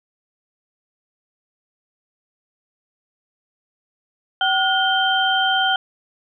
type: tone cluster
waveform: sine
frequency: 765 / 1443 / 3131 Hz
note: G5 / F#6 / G7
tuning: -42 / -44 / -3 cents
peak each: -20 dBFS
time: 4.41-5.76 s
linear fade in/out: 2 ms
effects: none